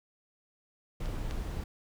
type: noise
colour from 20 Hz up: brown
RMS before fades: -35 dBFS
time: 1-1.64 s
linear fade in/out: 5 ms
type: clicks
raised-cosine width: 0.2 ms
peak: -29 / -24 dBFS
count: 2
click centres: 1.058 / 1.31 s
effects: none